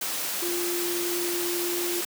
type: tone in noise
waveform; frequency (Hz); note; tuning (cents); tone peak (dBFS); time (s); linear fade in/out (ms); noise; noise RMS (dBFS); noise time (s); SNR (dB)
sine; 349.2; F4; 0; -28; 0.42-2.01; 5; white; -30; 0.01-2.05; -1
effects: high-pass 200 Hz 12 dB/octave